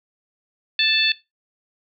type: harmonic tone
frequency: 880 Hz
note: A5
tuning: in tune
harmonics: 2 / 3 / 4 / 5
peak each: -25 / -21 / -19 / -22 dBFS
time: 0.79-1.12 s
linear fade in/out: 2 ms
effects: noise-tail reverb RT60 0.2 s tail -17 dB re dry